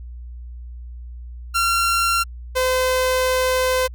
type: tone pair in turn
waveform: sawtooth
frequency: 1371 / 512.4 Hz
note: F6 / C5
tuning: -32 / -36 cents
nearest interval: octave + perfect fourth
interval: 1704 cents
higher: first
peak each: -13 dBFS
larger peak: neither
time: 1.54-2.24 / 2.55-3.88 s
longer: second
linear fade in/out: 20 ms
effects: added 60 Hz sine -32 dBFS peak until 3.94 s